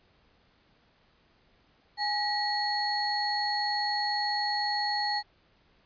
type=tone cluster; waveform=sine; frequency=832 / 1914 / 4342 Hz; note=G#5 / A#6 / C#8; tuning=+3 / +45 / -37 cents; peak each=-30 / -34 / -30 dBFS; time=1.97-5.23 s; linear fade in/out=50 ms; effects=pink hiss -65 dBFS RMS until 5.85 s + resampled to 11025 Hz